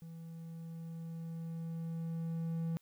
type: tone with level ramp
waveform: triangle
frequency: 164.81 Hz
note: E3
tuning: in tune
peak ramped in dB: -44 to -31 dBFS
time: 0.02-2.77 s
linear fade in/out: 0 ms
effects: white hiss -72 dBFS RMS until 2.81 s